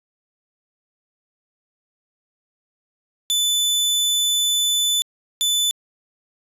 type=tone pair in turn; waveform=sawtooth; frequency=3500 / 3500 Hz; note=A7 / A7; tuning=-10 / -10 cents; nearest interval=unison; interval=0 cents; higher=neither; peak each=-14 dBFS; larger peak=neither; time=3.3-5.02 / 5.41-5.71 s; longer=first; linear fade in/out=0 ms; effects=resampled to 32000 Hz